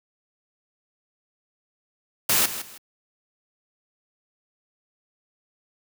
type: noise with echo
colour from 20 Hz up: white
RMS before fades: -20 dBFS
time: 2.29-2.46 s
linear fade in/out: 5 ms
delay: 160 ms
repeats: 2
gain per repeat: -12 dB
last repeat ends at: 2.78 s
effects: high-pass 80 Hz 12 dB/octave